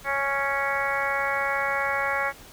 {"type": "harmonic tone", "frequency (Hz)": 277.2, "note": "C#4", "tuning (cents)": 0, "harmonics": [2, 3, 4, 5, 6, 7, 8], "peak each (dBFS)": [-31, -31, -31, -31, -31, -31, -31], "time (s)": [0.04, 2.33], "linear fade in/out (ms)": 50, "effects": ["pink hiss -47 dBFS RMS until 2.52 s"]}